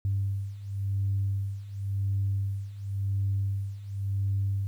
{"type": "beating tone pair", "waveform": "sine", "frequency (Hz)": [98, 98.93], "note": ["G2", "G2"], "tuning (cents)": [0, 16], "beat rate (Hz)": 0.93, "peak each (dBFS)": [-31, -28], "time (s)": [0.05, 4.67], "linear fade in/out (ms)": 0, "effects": ["tanh soft clip ceiling -19 dBFS", "10-bit"]}